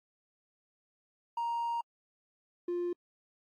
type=tone pair in turn; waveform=triangle; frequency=936 / 350.6 Hz; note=A#5 / F4; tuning=+7 / +7 cents; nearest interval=octave + perfect fourth; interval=1700 cents; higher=first; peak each=-28 dBFS; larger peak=neither; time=1.37-1.81 / 2.68-2.93 s; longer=first; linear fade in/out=5 ms; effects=tanh soft clip ceiling -26 dBFS + AAC 48 kbps